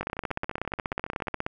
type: two click trains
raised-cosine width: 0.5 ms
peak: -13 / -21 dBFS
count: 25 / 20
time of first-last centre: 0.01-1.465 / 0.03-1.34 s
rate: 16.5 / 14.5 Hz
effects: none